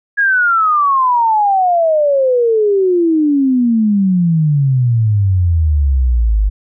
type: exponential sweep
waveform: sine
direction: down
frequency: 1670 to 49 Hz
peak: -9 dBFS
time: 0.17-6.5 s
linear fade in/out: 20 ms
effects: none